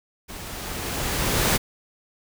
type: noise with level ramp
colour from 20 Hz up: pink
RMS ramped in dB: -38 to -19 dBFS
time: 0.28-1.58 s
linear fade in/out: 20 ms
effects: none